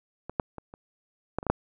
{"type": "clicks", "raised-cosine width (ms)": 1, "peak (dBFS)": [-22, -10, -24, -30, -13, -24, -17, -6], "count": 8, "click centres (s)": [0.296, 0.398, 0.583, 0.739, 1.386, 1.429, 1.467, 1.5], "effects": []}